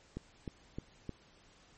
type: click train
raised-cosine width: 3 ms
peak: -26 dBFS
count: 4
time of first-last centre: 0.17-1.093 s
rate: 3.25 Hz
effects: pink hiss -63 dBFS RMS until 1.77 s + MP3 32 kbps